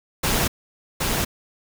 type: noise with echo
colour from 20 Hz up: pink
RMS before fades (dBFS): -21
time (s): 0.23-0.48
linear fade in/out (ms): 10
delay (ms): 770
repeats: 1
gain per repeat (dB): -2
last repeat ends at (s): 1.25
effects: none